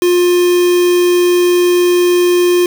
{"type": "tone with quantisation", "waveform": "triangle", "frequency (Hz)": 354.4, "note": "F4", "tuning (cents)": 25, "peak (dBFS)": -6, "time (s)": [0.02, 2.66], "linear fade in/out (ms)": 2, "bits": 3, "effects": []}